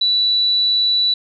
sine tone, 3951 Hz, B7, in tune, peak -13 dBFS, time 0.01-1.14 s, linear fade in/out 5 ms, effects none

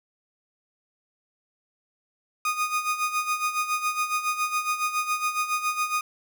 30% pulse tone with tremolo, 1236 Hz, D#6, 12 cents flat, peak -19 dBFS, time 2.45-6.01 s, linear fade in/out 2 ms, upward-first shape sine, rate 7.2 Hz, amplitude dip 70%, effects none

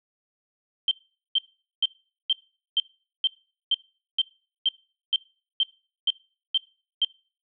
sine tone bursts, 3136 Hz, G7, in tune, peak -18 dBFS, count 14, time 0.88-7.048 s, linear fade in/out 2 ms, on 32 ms, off 440 ms, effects noise-tail reverb RT60 0.4 s tail -24 dB re dry

